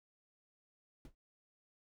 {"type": "noise with exponential decay", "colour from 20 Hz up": "brown", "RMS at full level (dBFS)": -43, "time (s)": [1.05, 1.15], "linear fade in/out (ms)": 1, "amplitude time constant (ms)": 21, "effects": []}